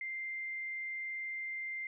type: tone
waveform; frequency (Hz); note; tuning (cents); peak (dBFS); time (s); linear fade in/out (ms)
sine; 2093; C7; 0; -37; 0.01-1.87; 2
effects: none